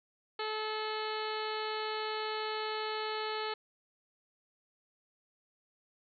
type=harmonic tone; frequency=432.6 Hz; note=A4; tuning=29 cents flat; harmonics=1 / 2 / 3 / 4 / 5 / 6 / 7 / 8 / 9 / 10; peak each=-38 / -40 / -41 / -45 / -46 / -49 / -46 / -50 / -48 / -45 dBFS; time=0.39-3.54 s; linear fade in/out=5 ms; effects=none